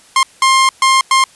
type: tone bursts at uneven times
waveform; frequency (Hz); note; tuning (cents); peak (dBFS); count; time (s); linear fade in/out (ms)
sawtooth; 1060; C6; +22; -4; 4; 0.16-0.23 / 0.42-0.69 / 0.82-1.01 / 1.11-1.24; 2
effects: white hiss -45 dBFS RMS until 1.35 s + resampled to 24000 Hz